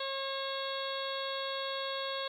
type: harmonic tone with a mistuned harmonic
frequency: 542 Hz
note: C#5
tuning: 39 cents flat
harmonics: 1 / 2 / 3 / 4 / 5 / 6 / 7 / 8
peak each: -38 / -40 / -44 / -49 / -48 / -42 / -44 / -45 dBFS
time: 0-2.28 s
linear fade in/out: 5 ms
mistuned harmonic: 6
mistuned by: +57 cents
effects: 11-bit